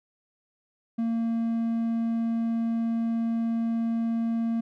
triangle tone, 229.2 Hz, A#3, 29 cents flat, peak -22 dBFS, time 0.98-4.61 s, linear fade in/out 10 ms, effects none

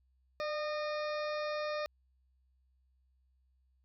harmonic tone with a mistuned harmonic, 611 Hz, D#5, 32 cents flat, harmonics 1 / 2 / 3 / 4 / 6 / 7 / 8 / 9, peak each -35 / -41 / -45 / -47 / -51 / -52 / -53 / -54 dBFS, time 0.4-1.86 s, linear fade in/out 0 ms, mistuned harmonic 1, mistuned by -33 cents, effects added 64 Hz sine -69 dBFS peak until 3.84 s

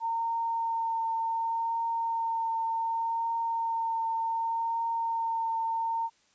sine tone with vibrato, 913 Hz, A#5, 36 cents flat, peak -27 dBFS, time 0-6.1 s, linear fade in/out 50 ms, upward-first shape triangle, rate 0.67 Hz, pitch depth 14 cents each way, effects white hiss -66 dBFS RMS until 6.34 s + resampled to 16000 Hz

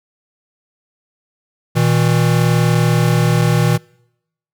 square tone pair together, 120 / 160.5 Hz, B2 / E3, -49 / -46 cents, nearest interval perfect fourth, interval 503 cents, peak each -15 dBFS, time 1.75-3.78 s, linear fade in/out 20 ms, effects noise-tail reverb RT60 0.8 s tail -26 dB re dry

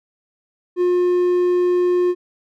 triangle tone, 357.1 Hz, F4, 39 cents sharp, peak -12 dBFS, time 0.76-2.15 s, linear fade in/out 50 ms, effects none

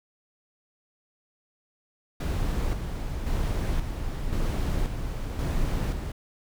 brown noise with tremolo, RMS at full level -26 dBFS, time 2.2-6.12 s, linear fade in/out 5 ms, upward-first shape square, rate 0.94 Hz, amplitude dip 45%, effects none

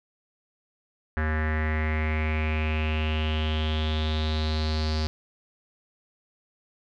square tone with low-pass filter sweep, 77.78 Hz, D#2, in tune, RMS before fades -26 dBFS, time 1.17-5.07 s, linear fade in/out 0 ms, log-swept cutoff 1700 to 4700 Hz, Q 6.2, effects none

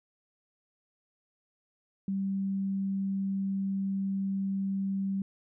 sine tone, 194.7 Hz, G3, 12 cents flat, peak -28 dBFS, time 2.08-5.22 s, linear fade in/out 2 ms, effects none

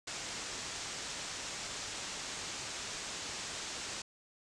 white low-pass noise, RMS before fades -42 dBFS, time 0.07-4.02 s, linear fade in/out 5 ms, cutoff 7900 Hz, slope 48 dB/octave, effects none

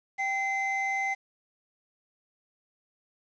triangle tone pair together, 781.5 / 2060 Hz, G5 / C7, -6 / -28 cents, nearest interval octave + perfect fourth, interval 1678 cents, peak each -29 / -27 dBFS, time 0.18-1.15 s, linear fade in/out 20 ms, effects resampled to 16000 Hz + 9-bit

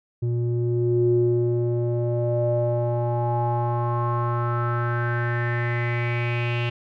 square tone with low-pass filter sweep, 119.4 Hz, A#2, 42 cents sharp, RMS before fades -23 dBFS, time 0.22-6.7 s, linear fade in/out 10 ms, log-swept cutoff 260 to 2800 Hz, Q 5.9, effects none

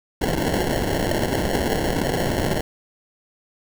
white noise with sample-and-hold, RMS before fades -22 dBFS, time 0.21-2.61 s, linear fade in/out 5 ms, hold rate 1225 Hz, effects none

